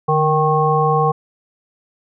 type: harmonic tone with a mistuned harmonic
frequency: 155.56 Hz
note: D#3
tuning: in tune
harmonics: 1 / 3 / 5 / 7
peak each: -18 / -18 / -18 / -18 dBFS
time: 0.08-1.12 s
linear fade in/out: 10 ms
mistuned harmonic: 1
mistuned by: -53 cents
effects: none